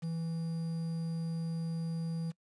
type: tone with quantisation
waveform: triangle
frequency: 164.81 Hz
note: E3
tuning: in tune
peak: -31 dBFS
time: 0.02-2.32 s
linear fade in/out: 20 ms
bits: 9
effects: noise-tail reverb RT60 0.1 s tail -23 dB re dry + resampled to 22050 Hz